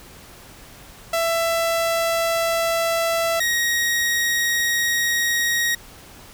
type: tone pair in turn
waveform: sawtooth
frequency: 666 / 1883.7 Hz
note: E5 / A#6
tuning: +18 / +18 cents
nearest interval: octave + tritone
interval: 1800 cents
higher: second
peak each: -15 dBFS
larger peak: neither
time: 1.13-3.4 / 3.4-5.75 s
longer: second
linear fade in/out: 5 ms
effects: pink hiss -44 dBFS RMS until 6.33 s